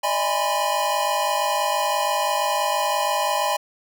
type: tone cluster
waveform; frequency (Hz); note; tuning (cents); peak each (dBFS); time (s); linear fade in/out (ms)
square; 593 / 642 / 823 / 985 / 1031; D5 / E5 / G#5 / B5 / C6; +17 / -46 / -16 / -5 / -26; -28 / -30 / -25 / -27 / -29; 0.03-3.57; 10
effects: none